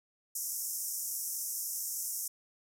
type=band-pass noise; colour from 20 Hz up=white; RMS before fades=-37 dBFS; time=0.35-2.28 s; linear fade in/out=5 ms; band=5400 to 15000 Hz; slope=96 dB/octave; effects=none